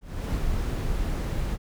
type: noise with ADSR envelope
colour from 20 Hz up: brown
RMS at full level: -25 dBFS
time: 0.01-1.58 s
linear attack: 330 ms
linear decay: 45 ms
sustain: -2 dB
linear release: 47 ms
effects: none